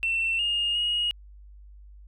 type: tone with pitch steps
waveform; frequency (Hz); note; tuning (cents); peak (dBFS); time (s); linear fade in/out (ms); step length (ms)
sine; 2692 / 2839 / 2880; E7 / F7 / F#7; +36 / +28 / -47; -22; 0.03-1.11; 0; 360
effects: tanh soft clip ceiling -19 dBFS + added 50 Hz sine -45 dBFS peak until 2.07 s